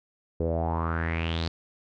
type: tone with low-pass filter sweep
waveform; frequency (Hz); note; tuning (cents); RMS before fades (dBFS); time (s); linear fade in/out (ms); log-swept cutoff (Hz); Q
sawtooth; 82.41; E2; 0; -28; 0.4-1.48; 0; 450 to 4500; 5.9
effects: none